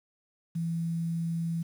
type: tone with quantisation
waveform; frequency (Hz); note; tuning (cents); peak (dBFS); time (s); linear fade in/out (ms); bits
sine; 166.6; E3; +19; -28; 0.55-1.63; 10; 9
effects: none